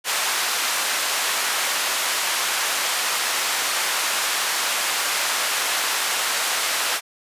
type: band-pass noise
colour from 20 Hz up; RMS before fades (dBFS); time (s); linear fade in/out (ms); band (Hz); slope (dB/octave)
pink; -23; 0.04-7.01; 50; 990 to 13000; 12
effects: resampled to 32000 Hz